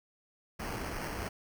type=noise with sample-and-hold; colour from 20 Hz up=pink; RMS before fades=-38 dBFS; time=0.59-1.29 s; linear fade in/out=10 ms; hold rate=3675 Hz; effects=none